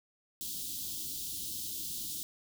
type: band-stop noise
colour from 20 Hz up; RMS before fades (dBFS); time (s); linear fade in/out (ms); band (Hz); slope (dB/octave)
white; -39; 0.41-2.23; 0; 350 to 3200; 48
effects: none